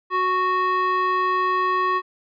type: tone with band-pass filter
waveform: square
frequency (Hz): 369.4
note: F#4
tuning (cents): -3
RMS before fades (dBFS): -21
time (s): 0.1-2.02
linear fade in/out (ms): 50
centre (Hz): 1300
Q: 3.2
effects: resampled to 11025 Hz